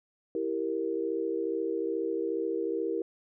sine chord, E diminished, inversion none, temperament equal, 329.6 / 392 / 466.2 Hz, E4 / G4 / Bb4, 0 / 0 / 0 cents, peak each -33 / -33 / -32 dBFS, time 0.35-3.02 s, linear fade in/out 2 ms, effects none

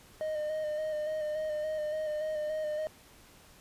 triangle tone with vibrato, 614 Hz, D#5, 23 cents flat, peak -29 dBFS, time 0.21-2.87 s, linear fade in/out 0 ms, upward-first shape square, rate 3.5 Hz, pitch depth 23 cents each way, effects pink hiss -57 dBFS RMS until 3.6 s + resampled to 32000 Hz

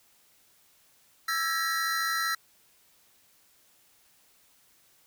square tone cluster, 1326 / 1624 / 1697 / 1911 / 4073 Hz, E6 / G#6 / G#6 / A#6 / C8, +10 / -39 / +37 / +43 / -47 cents, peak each -31 / -38 / -39 / -32 / -37 dBFS, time 1.28-2.35 s, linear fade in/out 5 ms, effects white hiss -63 dBFS RMS until 5.06 s

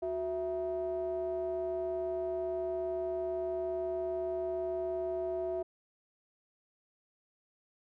triangle ring-modulated tone, 146.83 Hz, D3, in tune, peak -27 dBFS, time 0.02-5.63 s, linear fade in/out 10 ms, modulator 514 Hz, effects none

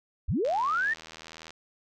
sine linear sweep, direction up, 34.43 to 1867 Hz, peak -24 dBFS, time 0.28-0.94 s, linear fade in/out 10 ms
click train, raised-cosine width 0.2 ms, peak -26 dBFS, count 86, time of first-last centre 0.45-1.506 s, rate 80.5 Hz
effects none

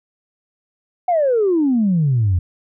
sine exponential sweep, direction down, 740 to 84 Hz, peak -12 dBFS, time 1.08-2.39 s, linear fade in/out 5 ms, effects tanh soft clip ceiling -9 dBFS

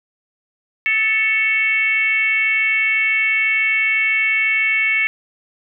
sine tone with frequency modulation, 2217 Hz, C#7, in tune, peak -14 dBFS, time 0.86-5.07 s, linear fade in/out 0 ms, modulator 461 Hz, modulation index 0.78, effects none

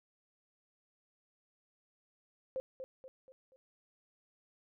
sine tone with echo, 523.3 Hz, C5, in tune, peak -34 dBFS, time 2.56-2.6 s, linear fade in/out 0 ms, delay 240 ms, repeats 4, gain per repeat -7 dB, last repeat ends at 3.56 s, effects none

